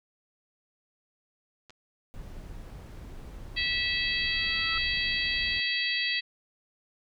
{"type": "clicks", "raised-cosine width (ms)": 0.2, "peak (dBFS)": -33, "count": 2, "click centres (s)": [1.697, 1.705]}
{"type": "noise", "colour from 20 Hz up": "brown", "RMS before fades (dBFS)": -42, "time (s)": [2.14, 5.6], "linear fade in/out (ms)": 0}
{"type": "harmonic tone", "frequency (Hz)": 653, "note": "E5", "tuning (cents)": -17, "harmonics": [3, 4, 5, 6, 7], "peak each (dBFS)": [-31, -32, -33, -34, -34], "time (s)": [3.56, 6.21], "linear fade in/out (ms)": 20}
{"type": "tone with exponential growth", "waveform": "sine", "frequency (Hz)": 1318.5, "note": "E6", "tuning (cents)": 0, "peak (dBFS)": -32, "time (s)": [4.04, 4.78], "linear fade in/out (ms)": 2, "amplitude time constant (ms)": 160}
{"effects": []}